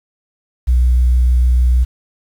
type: tone with vibrato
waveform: sine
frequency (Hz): 61.74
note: B1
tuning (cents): 0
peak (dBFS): -7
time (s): 0.67-1.85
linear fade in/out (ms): 20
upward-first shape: sine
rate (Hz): 6.6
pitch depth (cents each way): 10
effects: tanh soft clip ceiling -6 dBFS + 7-bit